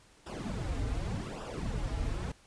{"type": "noise with flanger", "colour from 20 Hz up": "brown", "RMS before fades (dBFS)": -35, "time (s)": [0.26, 2.32], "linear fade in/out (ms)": 5, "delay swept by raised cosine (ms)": [0.46, 5.56], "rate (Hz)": 0.86, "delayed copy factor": -0.85, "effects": ["pink hiss -61 dBFS RMS until 2.46 s", "resampled to 22050 Hz"]}